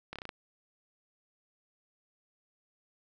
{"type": "slowing click train", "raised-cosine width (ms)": 0.3, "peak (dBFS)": -24, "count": 6, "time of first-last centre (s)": [0.13, 0.292], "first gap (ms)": 27, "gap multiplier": 1.09, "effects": []}